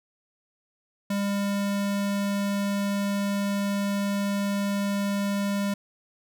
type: tone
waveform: square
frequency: 200.7 Hz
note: G3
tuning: 41 cents sharp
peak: -25 dBFS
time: 1.1-5.74 s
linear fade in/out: 5 ms
effects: none